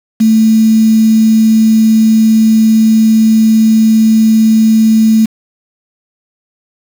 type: tone with quantisation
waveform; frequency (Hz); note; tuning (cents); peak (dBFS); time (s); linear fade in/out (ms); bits
sine; 220.6; A3; +5; -4; 0.2-5.26; 10; 4
effects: none